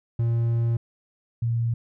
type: tone pair in turn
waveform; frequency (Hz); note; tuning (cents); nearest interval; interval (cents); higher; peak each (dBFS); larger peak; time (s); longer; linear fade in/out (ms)
triangle / sine; 116.54 / 116.54; A#2 / A#2; 0 / 0; unison; 0; neither; -18 / -21; first; 0.19-0.77 / 1.42-1.74; first; 5
effects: none